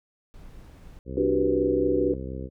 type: noise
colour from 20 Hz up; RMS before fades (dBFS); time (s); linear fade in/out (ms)
brown; -45; 0.34-0.99; 0
type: harmonic tone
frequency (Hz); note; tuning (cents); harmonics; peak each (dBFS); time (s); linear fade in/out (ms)
65.41; C2; 0; 1 / 2 / 3 / 4 / 5 / 6 / 7 / 8; -35 / -38 / -40 / -41 / -42 / -43 / -43 / -44; 1.05-2.5; 50
type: chord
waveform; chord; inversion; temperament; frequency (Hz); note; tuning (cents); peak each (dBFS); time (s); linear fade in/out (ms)
sine; G major seventh; second; just; 294 / 367.5 / 392 / 490; D4 / F#4 / G4 / B4; +2 / -12 / 0 / -14; -26; 1.17-2.14; 5
effects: none